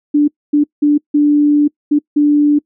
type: tone bursts at uneven times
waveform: sine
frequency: 293.7 Hz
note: D4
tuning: in tune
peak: -7 dBFS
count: 6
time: 0.14-0.28 / 0.53-0.64 / 0.82-0.98 / 1.14-1.68 / 1.91-1.99 / 2.16-2.59 s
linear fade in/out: 10 ms
effects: noise-tail reverb RT60 0.1 s tail -25 dB re dry